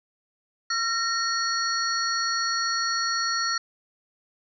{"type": "tone cluster", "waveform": "sine", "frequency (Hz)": [1362, 1849, 4388, 5720], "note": ["F6", "A#6", "C#8", "F8"], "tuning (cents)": [-44, -15, -18, 41], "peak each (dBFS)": [-28, -30, -27, -33], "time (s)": [0.7, 3.58], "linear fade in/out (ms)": 5, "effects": []}